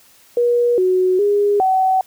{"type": "tone with pitch steps", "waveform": "sine", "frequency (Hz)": [480.4, 369.4, 409, 756], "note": ["B4", "F#4", "G#4", "F#5"], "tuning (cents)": [-48, -3, -26, 37], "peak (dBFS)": -12, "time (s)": [0.37, 2.01], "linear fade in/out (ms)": 2, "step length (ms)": 410, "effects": ["white hiss -50 dBFS RMS until 2.06 s"]}